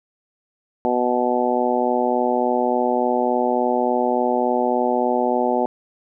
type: harmonic tone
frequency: 123.47 Hz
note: B2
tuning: in tune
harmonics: 2 / 3 / 4 / 5 / 6 / 7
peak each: -24 / -24 / -24 / -24 / -24 / -24 dBFS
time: 0.85-5.66 s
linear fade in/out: 0 ms
effects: none